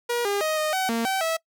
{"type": "tone with pitch steps", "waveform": "sawtooth", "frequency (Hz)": [478.2, 404.1, 625, 617, 756, 230.1, 768, 651], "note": ["A#4", "G#4", "D#5", "D#5", "F#5", "A#3", "G5", "E5"], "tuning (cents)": [44, -47, 8, -15, 37, -22, -36, -22], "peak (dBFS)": -19, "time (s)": [0.09, 1.37], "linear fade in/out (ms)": 10, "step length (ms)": 160, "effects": ["noise-tail reverb RT60 0.1 s tail -23 dB re dry"]}